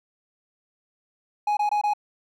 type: tone bursts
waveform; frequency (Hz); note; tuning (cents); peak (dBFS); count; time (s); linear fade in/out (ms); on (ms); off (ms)
triangle; 833; G#5; +5; -18; 4; 1.47-1.936; 5; 100; 22
effects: none